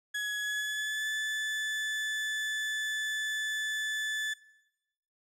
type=tone with pitch glide; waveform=35% pulse; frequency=1681 to 1740.3 Hz; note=G#6 to A6; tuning=+20 to -19 cents; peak=-29 dBFS; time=0.14-4.34 s; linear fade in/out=10 ms; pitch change=+61 cents; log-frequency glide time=0.39-1.07 s; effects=noise-tail reverb RT60 0.9 s tail -18 dB re dry + low-pass 10000 Hz 12 dB/octave